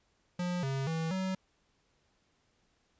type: tone with pitch steps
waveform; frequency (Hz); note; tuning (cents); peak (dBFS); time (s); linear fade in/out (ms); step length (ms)
square; 177.8 / 135.3 / 162.2 / 188.4; F3 / C#3 / E3 / F#3; +31 / -42 / -28 / +32; -32; 0.39-1.35; 5; 240
effects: pink hiss -73 dBFS RMS until 2.99 s + resampled to 16000 Hz